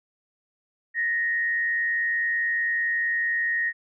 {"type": "tone with frequency modulation", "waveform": "sine", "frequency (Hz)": 1864.7, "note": "A#6", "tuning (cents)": 0, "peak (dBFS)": -22, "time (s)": [0.94, 3.73], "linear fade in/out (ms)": 50, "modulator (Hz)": 109, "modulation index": 0.46, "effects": []}